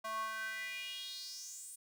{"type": "tone with high-pass filter sweep", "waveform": "square", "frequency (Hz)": 220, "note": "A3", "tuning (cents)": 0, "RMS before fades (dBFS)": -43, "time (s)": [0.04, 1.76], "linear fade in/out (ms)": 10, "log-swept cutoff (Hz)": [880, 9300], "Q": 5.2, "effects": []}